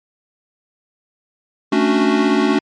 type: chord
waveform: square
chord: D major seventh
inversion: second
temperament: equal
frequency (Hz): 220 / 277.2 / 293.7 / 370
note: A3 / C#4 / D4 / F#4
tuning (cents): 0 / 0 / 0 / 0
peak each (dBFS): -19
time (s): 1.72-2.59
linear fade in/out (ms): 5
effects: low-pass 4000 Hz 12 dB/octave + MP3 48 kbps